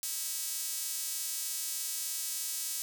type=tone with high-pass filter; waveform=sawtooth; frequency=323.3 Hz; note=E4; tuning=34 cents flat; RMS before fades=-36 dBFS; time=0.03-2.82 s; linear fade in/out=0 ms; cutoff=7400 Hz; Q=0.96; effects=none